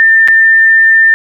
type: tone with dropouts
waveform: sine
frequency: 1796 Hz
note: A6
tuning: 35 cents sharp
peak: -3 dBFS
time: 0-1.14 s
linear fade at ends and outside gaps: 0 ms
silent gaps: 0.276-0.284 s
effects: none